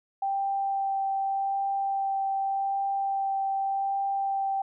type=tone with vibrato; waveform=sine; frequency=784 Hz; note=G5; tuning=in tune; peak=-25 dBFS; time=0.22-4.62 s; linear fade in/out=5 ms; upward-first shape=sine; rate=0.85 Hz; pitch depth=8 cents each way; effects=none